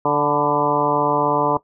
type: harmonic tone with a mistuned harmonic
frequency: 146.83 Hz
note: D3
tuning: in tune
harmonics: 1 / 2 / 3 / 4 / 5 / 6 / 7 / 8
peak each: -28 / -24 / -22 / -23 / -25 / -23 / -22 / -27 dBFS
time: 0.05-1.57 s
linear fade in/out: 2 ms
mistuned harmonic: 7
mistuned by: -41 cents
effects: noise-tail reverb RT60 0.1 s tail -17 dB re dry